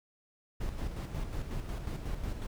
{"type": "noise with tremolo", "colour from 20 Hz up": "brown", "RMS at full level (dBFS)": -35, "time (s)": [0.6, 2.47], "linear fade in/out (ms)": 10, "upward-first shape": "square", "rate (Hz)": 5.5, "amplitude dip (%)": 45, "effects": []}